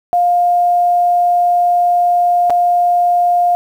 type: tone with dropouts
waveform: sine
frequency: 705 Hz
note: F5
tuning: 16 cents sharp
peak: -9 dBFS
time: 0.13-3.55 s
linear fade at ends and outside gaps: 0 ms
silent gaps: 2.498-2.504 s
effects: 7-bit